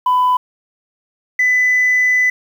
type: tone pair in turn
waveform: sine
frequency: 1000 / 2000 Hz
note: B5 / B6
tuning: +21 / +21 cents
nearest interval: octave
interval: 1200 cents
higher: second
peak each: -9 dBFS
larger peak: neither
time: 0.06-0.37 / 1.39-2.3 s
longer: second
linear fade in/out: 5 ms
effects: tanh soft clip ceiling -8 dBFS + 7-bit